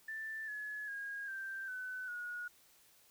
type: tone with pitch steps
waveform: sine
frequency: 1769 / 1699.9 / 1633.5 / 1569.6 / 1508.3 / 1449.4 Hz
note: A6 / G#6 / G#6 / G6 / F#6 / F#6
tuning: +9 / +40 / -29 / +2 / +33 / -36 cents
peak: -40 dBFS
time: 0.08-2.48 s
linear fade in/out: 5 ms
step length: 400 ms
effects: white hiss -66 dBFS RMS until 3.1 s